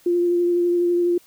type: tone with vibrato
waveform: sine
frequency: 349.2 Hz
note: F4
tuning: in tune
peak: -16 dBFS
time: 0.06-1.18 s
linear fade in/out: 5 ms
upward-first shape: triangle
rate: 12 Hz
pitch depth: 18 cents each way
effects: white hiss -54 dBFS RMS until 1.26 s